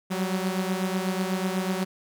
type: beating tone pair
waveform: sawtooth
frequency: 184.9 / 193 Hz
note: F#3 / G3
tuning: -1 / -27 cents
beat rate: 8.1 Hz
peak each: -23 / -26 dBFS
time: 0.1-1.85 s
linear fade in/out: 20 ms
effects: none